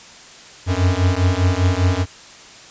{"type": "beating tone pair", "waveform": "square", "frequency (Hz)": [89, 94], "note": ["F2", "F#2"], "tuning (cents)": [33, 28], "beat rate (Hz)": 5, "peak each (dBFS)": -18, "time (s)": [0.66, 2.06], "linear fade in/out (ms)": 50, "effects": ["white hiss -41 dBFS RMS until 2.7 s", "resampled to 16000 Hz"]}